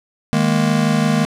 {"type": "chord", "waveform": "square", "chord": "D# suspended fourth", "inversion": "none", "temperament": "just", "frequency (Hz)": [155.56, 207.4, 233.3], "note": ["D#3", "G#3", "A#3"], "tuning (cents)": [0, -2, 2], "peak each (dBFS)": -19, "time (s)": [0.33, 1.25], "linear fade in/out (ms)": 0, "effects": ["low-pass 9000 Hz 12 dB/octave", "8-bit"]}